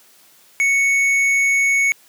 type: tone with tanh clipping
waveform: sine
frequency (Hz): 2217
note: C#7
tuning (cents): 0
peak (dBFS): -15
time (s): 0.6-1.92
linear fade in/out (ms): 0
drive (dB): 9
effects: white hiss -51 dBFS RMS until 2.08 s + high-pass 150 Hz 12 dB/octave